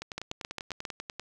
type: two click trains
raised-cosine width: 0.2 ms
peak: -17 / -20 dBFS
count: 6 / 13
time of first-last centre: 0.18-0.852 / 0.02-1.196 s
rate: 7.44 / 10.2 Hz
effects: none